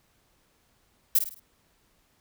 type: noise with echo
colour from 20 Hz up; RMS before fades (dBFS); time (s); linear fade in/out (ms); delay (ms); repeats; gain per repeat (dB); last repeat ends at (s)
violet; -20; 1.15-1.19; 5; 52; 4; -8; 1.398
effects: pink hiss -67 dBFS RMS until 2.2 s